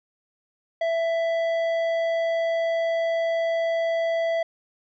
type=tone with tanh clipping; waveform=sine; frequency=663 Hz; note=E5; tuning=10 cents sharp; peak=-23 dBFS; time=0.81-4.43 s; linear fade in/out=5 ms; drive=10 dB; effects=none